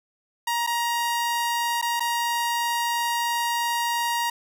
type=tone with dropouts; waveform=sawtooth; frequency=943 Hz; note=A#5; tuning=20 cents sharp; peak=-19 dBFS; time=0.47-4.3 s; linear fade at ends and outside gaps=5 ms; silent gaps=0.666-0.672 / 1.815-1.824 / 1.997-2.004 s; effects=none